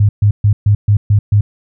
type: tone bursts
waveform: sine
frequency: 103.2 Hz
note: G#2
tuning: 10 cents flat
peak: -6 dBFS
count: 7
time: 0-1.41 s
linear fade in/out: 5 ms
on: 90 ms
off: 130 ms
effects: none